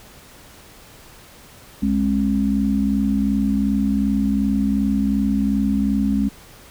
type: tone cluster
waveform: sine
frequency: 63.2 / 207.2 / 269.9 Hz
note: B1 / G#3 / C#4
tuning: +41 / -4 / -46 cents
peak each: -27 / -18 / -21 dBFS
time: 1.82-6.29 s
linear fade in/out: 10 ms
effects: pink hiss -45 dBFS RMS until 6.7 s